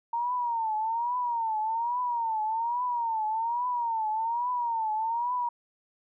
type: tone with vibrato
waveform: sine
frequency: 924 Hz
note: A#5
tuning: 16 cents flat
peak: -26 dBFS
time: 0.13-5.49 s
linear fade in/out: 5 ms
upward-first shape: triangle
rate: 1.2 Hz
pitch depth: 140 cents each way
effects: none